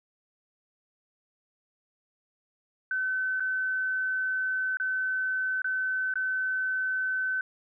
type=tone with dropouts; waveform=sine; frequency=1522 Hz; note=F#6; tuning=48 cents sharp; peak=-26 dBFS; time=2.91-7.41 s; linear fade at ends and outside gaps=2 ms; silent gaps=3.398-3.404 / 4.771-4.799 / 5.619-5.644 / 6.139-6.156 s; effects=none